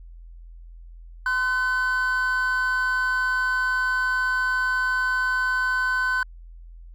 triangle tone pair together, 1028 / 1514.2 Hz, C6 / F#6, -31 / +40 cents, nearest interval perfect fifth, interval 671 cents, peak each -25 / -19 dBFS, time 1.26-6.23 s, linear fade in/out 2 ms, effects tanh soft clip ceiling -13 dBFS + added 42 Hz sine -40 dBFS peak until 6.94 s

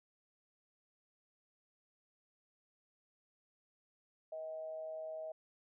sine tone with amplitude modulation, 634 Hz, D#5, 32 cents sharp, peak -39 dBFS, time 4.32-5.32 s, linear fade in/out 5 ms, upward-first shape sine, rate 153 Hz, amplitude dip 45%, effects none

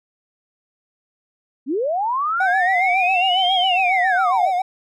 sine linear two-way sweep, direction up then down, 235.7 to 3299 to 524 Hz, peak -18 dBFS, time 1.66-4.51 s, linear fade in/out 50 ms, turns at 3.55 s
triangle tone with vibrato, 740 Hz, F#5, in tune, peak -15 dBFS, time 2.4-4.62 s, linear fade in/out 5 ms, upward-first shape sine, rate 7.3 Hz, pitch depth 77 cents each way
effects none

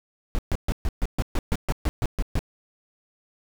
brown noise bursts, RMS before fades -22 dBFS, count 13, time 0.35-2.391 s, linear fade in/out 0 ms, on 37 ms, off 130 ms, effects none

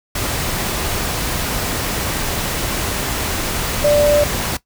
sine tone in noise, 587.3 Hz, D5, in tune, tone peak -10 dBFS, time 3.84-4.24 s, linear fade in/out 5 ms, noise pink, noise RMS -21 dBFS, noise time 0.15-4.57 s, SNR +8 dB, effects noise-tail reverb RT60 0.1 s tail -17 dB re dry

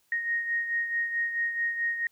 sine beating tone pair, 1864.7 / 1869.3 Hz, A#6 / A#6, 0 / +4 cents, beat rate 4.6 Hz, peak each -27 / -35 dBFS, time 0.12-2.07 s, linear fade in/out 2 ms, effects white hiss -69 dBFS RMS until 2.11 s

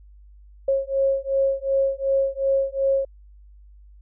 sine beating tone pair, 542 / 544.7 Hz, C#5 / C#5, -39 / -30 cents, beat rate 2.7 Hz, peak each -22 dBFS, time 0.68-3.05 s, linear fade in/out 5 ms, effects added 50 Hz sine -45 dBFS peak until 4.01 s

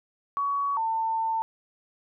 sine tone pair in turn, 1125 / 896.8 Hz, C#6 / A5, +25 / +33 cents, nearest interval major third, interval 392 cents, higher first, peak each -24 dBFS, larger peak neither, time 0.37-0.77 / 0.77-1.42 s, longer second, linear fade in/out 0 ms, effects none

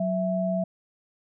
sine tone pair together, 185.01 / 659.3 Hz, F#3 / E5, 0 / 0 cents, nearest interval octave + minor seventh, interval 2200 cents, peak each -26 dBFS, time 0-0.64 s, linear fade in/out 5 ms, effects none

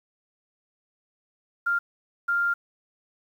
sine tone bursts at uneven times, 1396.9 Hz, F6, in tune, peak -21 dBFS, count 2, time 1.66-1.79 / 2.28-2.54 s, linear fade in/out 10 ms, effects 9-bit

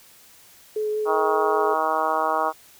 sine tone with vibrato, 426.4 Hz, G#4, 46 cents sharp, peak -22 dBFS, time 0.76-1.74 s, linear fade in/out 5 ms, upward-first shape triangle, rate 5.4 Hz, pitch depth 13 cents each way
harmonic tone, 158 Hz, D#3, 27 cents sharp, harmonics 2 / 3 / 4 / 5 / 6 / 7 / 8 / 9, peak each -36 / -31 / -27 / -26 / -27 / -26 / -28 / -34 dBFS, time 1.05-2.53 s, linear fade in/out 50 ms
effects white hiss -51 dBFS RMS until 2.79 s

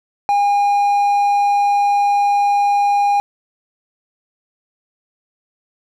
triangle tone, 812 Hz, G#5, 39 cents flat, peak -10 dBFS, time 0.29-3.2 s, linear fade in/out 0 ms, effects none

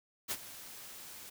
white noise with ADSR envelope, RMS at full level -34 dBFS, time 0.28-1.3 s, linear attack 32 ms, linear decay 51 ms, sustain -15 dB, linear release 9 ms, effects none

